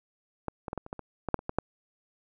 clicks, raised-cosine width 1 ms, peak -17 / -21 / -19 / -19 / -29 / -21 / -25 / -17 / -8 / -28 / -17 / -11 dBFS, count 12, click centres 0.483 / 0.682 / 0.731 / 0.777 / 0.864 / 0.929 / 0.993 / 1.287 / 1.343 / 1.391 / 1.494 / 1.586 s, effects none

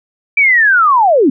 sine linear sweep, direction down, 2349 to 236.2 Hz, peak -6 dBFS, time 0.37-1.3 s, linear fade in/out 5 ms, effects none

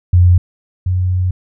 sine tone pair in turn, 89 / 91.4 Hz, F2 / F#2, +33 / -21 cents, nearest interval unison, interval 46 cents, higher second, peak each -5 / -12 dBFS, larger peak first, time 0.13-0.38 / 0.86-1.31 s, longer second, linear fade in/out 5 ms, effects none

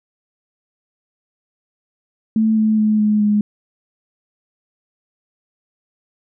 sine tone with pitch steps, 220 / 217.1 / 214.2 / 211.4 / 208.6 Hz, A3 / A3 / A3 / G#3 / G#3, 0 / -23 / -46 / +31 / +8 cents, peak -12 dBFS, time 2.36-3.41 s, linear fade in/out 2 ms, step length 210 ms, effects none

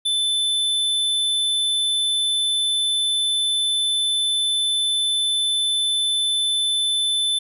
square tone, 3520 Hz, A7, in tune, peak -19 dBFS, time 0.05-7.39 s, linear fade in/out 10 ms, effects resampled to 32000 Hz

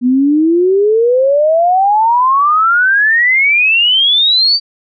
sine exponential sweep, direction up, 241.6 to 4676 Hz, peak -7 dBFS, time 0.01-4.6 s, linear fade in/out 50 ms, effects none

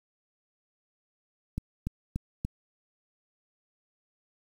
click train, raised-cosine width 5 ms, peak -18 dBFS, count 4, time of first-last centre 1.58-2.45 s, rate 3.45 Hz, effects 8-bit

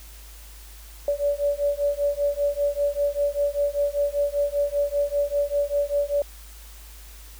sine beating tone pair, 572 / 577.1 Hz, D5 / D5, -46 / -30 cents, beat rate 5.1 Hz, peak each -24 dBFS, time 1.08-6.22 s, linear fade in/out 2 ms, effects added 52 Hz sine -42 dBFS peak until 7.39 s + white hiss -48 dBFS RMS until 7.39 s

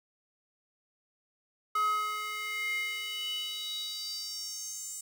square tone with high-pass filter sweep, 423.7 Hz, G#4, 35 cents sharp, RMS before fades -35 dBFS, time 1.75-5.01 s, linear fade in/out 5 ms, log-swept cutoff 1200 to 7700 Hz, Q 6.1, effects none

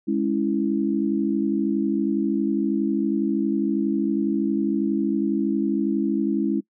sine chord, C# minor, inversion second, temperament equal, 207.7 / 277.2 / 329.6 Hz, G#3 / C#4 / E4, 0 / 0 / 0 cents, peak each -24 dBFS, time 0.07-6.61 s, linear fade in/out 20 ms, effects noise-tail reverb RT60 0.1 s tail -22 dB re dry

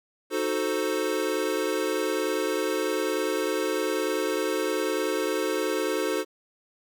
square chord, D# diminished seventh, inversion none, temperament equal, 311.1 / 370 / 440 / 523.3 Hz, D#4 / F#4 / A4 / C5, 0 / 0 / 0 / 0 cents, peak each -32 / -31 / -30 / -32 dBFS, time 0.3-6.25 s, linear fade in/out 50 ms, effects none

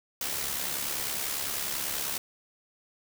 white noise with amplitude modulation, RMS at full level -30 dBFS, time 0.21-2.18 s, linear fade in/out 2 ms, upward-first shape sine, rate 70.1 Hz, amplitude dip 50%, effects none

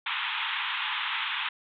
white band-pass noise, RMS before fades -31 dBFS, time 0.06-1.49 s, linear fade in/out 5 ms, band 840 to 3600 Hz, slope 96 dB/octave, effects none

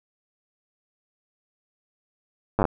slowing click train, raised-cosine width 1 ms, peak -7 dBFS, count 7, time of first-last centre 2.59-2.653 s, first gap 9 ms, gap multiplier 1.06, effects none

